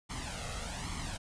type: noise with flanger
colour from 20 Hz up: pink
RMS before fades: -39 dBFS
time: 0.09-1.18 s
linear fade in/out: 20 ms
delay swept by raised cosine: 0.93 to 1.56 ms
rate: 1.2 Hz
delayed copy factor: +0.7
effects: resampled to 22050 Hz